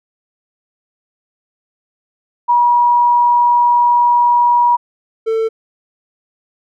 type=tone pair in turn; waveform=sine / triangle; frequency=962 / 446.8 Hz; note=B5 / A4; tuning=-46 / +27 cents; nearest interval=octave + minor second; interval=1327 cents; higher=first; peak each=-8 / -11 dBFS; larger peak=first; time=2.48-4.77 / 5.26-5.49 s; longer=first; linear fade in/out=20 ms; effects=none